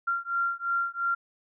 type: beating tone pair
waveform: sine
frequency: 1380 / 1382.9 Hz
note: F6 / F6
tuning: -21 / -17 cents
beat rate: 2.9 Hz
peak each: -29 dBFS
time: 0.07-1.15 s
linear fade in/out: 10 ms
effects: none